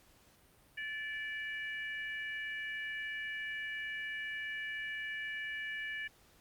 harmonic tone, 581 Hz, D5, 19 cents flat, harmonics 3 / 4 / 5, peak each -39 / -44 / -48 dBFS, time 0.77-6.08 s, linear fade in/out 10 ms, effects pink hiss -65 dBFS RMS until 6.4 s + Opus 48 kbps

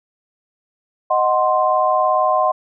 sine chord, C diminished, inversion first, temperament equal, 622.3 / 740 / 1046.5 Hz, Eb5 / Gb5 / C6, 0 / 0 / 0 cents, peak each -18 / -18 / -17 dBFS, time 1.1-2.52 s, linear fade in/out 10 ms, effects none

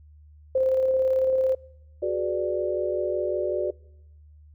sine tone with tremolo, 523.3 Hz, C5, in tune, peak -18 dBFS, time 0.55-1.55 s, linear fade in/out 5 ms, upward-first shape square, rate 18 Hz, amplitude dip 25%
sine chord, G# half-diminished seventh, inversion third, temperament equal, 370 / 415.3 / 493.9 / 587.3 Hz, F#4 / G#4 / B4 / D5, 0 / 0 / 0 / 0 cents, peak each -27 / -33 / -32 / -27 dBFS, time 2.02-3.71 s, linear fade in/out 10 ms
effects noise-tail reverb RT60 1.0 s tail -26 dB re dry + added 75 Hz sine -48 dBFS peak until 4.54 s

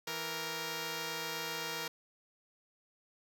5% pulse tone pair together, 164.81 / 466.7 Hz, E3 / A#4, 0 / +2 cents, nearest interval octave + tritone, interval 1802 cents, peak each -32 / -26 dBFS, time 0.07-1.88 s, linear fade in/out 5 ms, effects none

